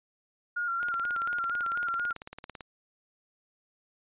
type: tone with vibrato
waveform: sine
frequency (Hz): 1400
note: F6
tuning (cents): +4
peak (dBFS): -28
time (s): 0.56-2.13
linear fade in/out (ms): 10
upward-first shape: square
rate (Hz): 4.2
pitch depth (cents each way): 35
type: click train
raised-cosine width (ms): 0.3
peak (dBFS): -25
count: 33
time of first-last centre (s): 0.83-2.608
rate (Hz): 18
effects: resampled to 8000 Hz